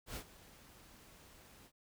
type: noise with ADSR envelope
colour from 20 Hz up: pink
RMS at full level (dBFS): -43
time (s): 0.06-1.72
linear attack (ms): 95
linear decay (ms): 80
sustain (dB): -17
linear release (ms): 64
effects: none